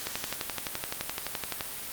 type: click train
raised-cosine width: 0.2 ms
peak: -13 dBFS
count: 19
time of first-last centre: 0.07-1.608 s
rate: 11.7 Hz
effects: white hiss -38 dBFS RMS until 1.92 s + Opus 48 kbps